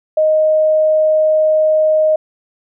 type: tone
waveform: sine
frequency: 622.3 Hz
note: D#5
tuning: in tune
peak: -9 dBFS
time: 0.17-2.16 s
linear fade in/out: 5 ms
effects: none